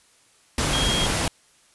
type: tone in noise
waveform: sine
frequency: 3257 Hz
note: G#7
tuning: 34 cents flat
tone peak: -24 dBFS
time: 0.73-1.06 s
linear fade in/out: 2 ms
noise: pink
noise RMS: -23 dBFS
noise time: 0.58-1.28 s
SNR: -4 dB
effects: white hiss -58 dBFS RMS until 1.74 s + resampled to 24000 Hz